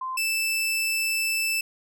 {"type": "tone pair in turn", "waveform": ["sine", "sawtooth"], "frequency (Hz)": [1039, 2642], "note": ["C6", "E7"], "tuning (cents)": [-12, 3], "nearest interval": "octave + major third", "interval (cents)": 1615, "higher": "second", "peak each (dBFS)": [-28, -20], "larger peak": "second", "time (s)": [[0.01, 0.17], [0.17, 1.61]], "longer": "second", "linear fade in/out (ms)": 5, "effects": []}